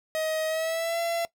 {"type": "tone with pitch glide", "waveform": "45% pulse", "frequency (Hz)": [631, 676.3], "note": ["D#5", "E5"], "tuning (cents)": [24, 44], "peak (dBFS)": -26, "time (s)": [0.15, 1.25], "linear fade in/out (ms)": 0, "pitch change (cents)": 120, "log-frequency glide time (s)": [0.47, 0.99], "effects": ["noise-tail reverb RT60 0.1 s tail -19 dB re dry"]}